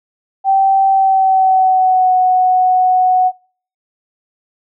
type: tone with pitch glide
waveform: sine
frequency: 776 to 738.8 Hz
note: G5 to F#5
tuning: -18 to -3 cents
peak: -8 dBFS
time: 0.44-3.32 s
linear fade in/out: 50 ms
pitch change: -85 cents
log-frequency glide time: 0.89-2.13 s
effects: noise-tail reverb RT60 0.5 s tail -25 dB re dry